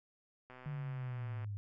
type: click train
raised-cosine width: 0.5 ms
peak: -38 dBFS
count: 121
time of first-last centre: 0.5-1.445 s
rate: 127 Hz
type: linear sweep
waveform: sine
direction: down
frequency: 149 to 99 Hz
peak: -38 dBFS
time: 0.66-1.57 s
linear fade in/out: 0 ms
effects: none